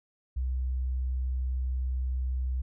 sine tone, 63.8 Hz, C2, 43 cents flat, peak -27 dBFS, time 0.36-2.62 s, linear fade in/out 10 ms, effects none

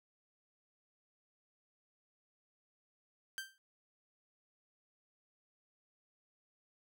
sawtooth tone with exponential decay, 1568 Hz, G6, in tune, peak -33 dBFS, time 3.38-3.58 s, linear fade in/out 0 ms, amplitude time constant 43 ms, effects none

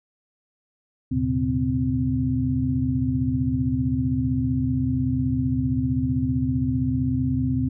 sine tone cluster, 77 / 107.3 / 122.5 / 138.1 / 258.4 Hz, D#2 / A2 / B2 / C#3 / C4, -17 / -43 / -14 / -6 / -21 cents, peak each -29 / -31 / -27 / -28 / -23 dBFS, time 1.11-7.69 s, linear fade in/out 10 ms, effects none

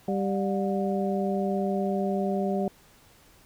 harmonic tone with a mistuned harmonic, 196 Hz, G3, in tune, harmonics 1 / 2 / 3 / 4, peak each -27 / -30 / -32 / -33 dBFS, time 0.08-2.68 s, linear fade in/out 2 ms, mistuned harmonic 4, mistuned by -140 cents, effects pink hiss -57 dBFS RMS until 3.45 s

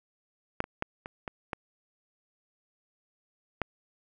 clicks, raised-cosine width 0.5 ms, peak -11 / -24 / -14 / -23 / -20 / -17 / -13 dBFS, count 7, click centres 0.604 / 0.641 / 0.824 / 1.059 / 1.278 / 1.532 / 3.617 s, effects none

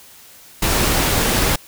pink noise, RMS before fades -17 dBFS, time 0.62-1.56 s, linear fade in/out 5 ms, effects white hiss -44 dBFS RMS until 1.67 s

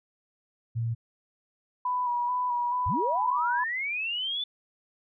sine tone, 115.4 Hz, A#2, 17 cents flat, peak -26 dBFS, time 0.75-0.95 s, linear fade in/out 20 ms
sine tone with vibrato, 980 Hz, B5, 14 cents flat, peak -25 dBFS, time 1.85-3.64 s, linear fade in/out 5 ms, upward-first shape square, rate 2.3 Hz, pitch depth 26 cents each way
sine linear sweep, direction up, 55 to 3520 Hz, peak -28 dBFS, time 2.86-4.44 s, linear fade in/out 5 ms
effects none

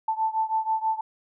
sine beating tone pair, 880 / 886.2 Hz, A5 / A5, 0 / +12 cents, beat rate 6.2 Hz, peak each -25 / -27 dBFS, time 0.08-1.01 s, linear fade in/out 5 ms, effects none

